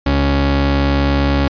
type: tone pair together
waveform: sawtooth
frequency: 69.6 / 139.2 Hz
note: C#2 / C#3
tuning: +8 / +8 cents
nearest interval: octave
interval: 1200 cents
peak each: -10 dBFS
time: 0.06-1.48 s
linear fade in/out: 5 ms
effects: resampled to 11025 Hz